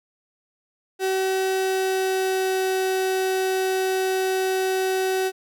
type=tone with pitch glide; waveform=35% pulse; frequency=380 to 377.6 Hz; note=F#4 to F#4; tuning=+46 to +35 cents; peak=-19 dBFS; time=0.99-5.32 s; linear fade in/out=50 ms; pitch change=-11 cents; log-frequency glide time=1.51-2.62 s; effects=none